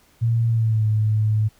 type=tone with pitch glide; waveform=sine; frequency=115.5 to 107.77 Hz; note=A#2 to A2; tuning=-16 to -35 cents; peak=-16 dBFS; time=0.21-1.49 s; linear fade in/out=20 ms; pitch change=-119 cents; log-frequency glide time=0.48-0.86 s; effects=pink hiss -57 dBFS RMS until 1.59 s